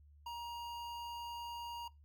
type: tone with notch filter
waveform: square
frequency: 945 Hz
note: A#5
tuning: 23 cents sharp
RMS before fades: -44 dBFS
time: 0.26-1.88 s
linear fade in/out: 5 ms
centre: 9000 Hz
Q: 0.91
effects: noise-tail reverb RT60 0.2 s tail -19 dB re dry + added 73 Hz sine -59 dBFS peak until 2.04 s